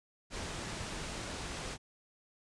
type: low-pass noise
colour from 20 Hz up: pink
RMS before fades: -41 dBFS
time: 0.3-1.78 s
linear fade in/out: 50 ms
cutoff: 8900 Hz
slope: 24 dB/octave
effects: resampled to 24000 Hz